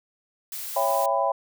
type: noise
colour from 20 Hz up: blue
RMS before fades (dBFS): -34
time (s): 0.52-1.06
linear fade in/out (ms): 2
type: chord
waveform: sine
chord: C# half-diminished seventh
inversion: none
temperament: just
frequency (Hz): 554.4 / 665.2 / 798.3 / 997.9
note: C#5 / E5 / G5 / B5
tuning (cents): 0 / +16 / +31 / +18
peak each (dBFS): -26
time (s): 0.76-1.32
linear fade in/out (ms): 5
effects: none